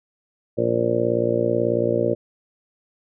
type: harmonic tone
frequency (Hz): 58.27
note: A#1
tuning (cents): 0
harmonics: 2 / 3 / 4 / 5 / 6 / 7 / 8 / 9 / 10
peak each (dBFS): -28 / -34 / -28 / -34 / -24 / -36 / -24 / -25 / -25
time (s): 0.57-2.15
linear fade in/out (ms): 20
effects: none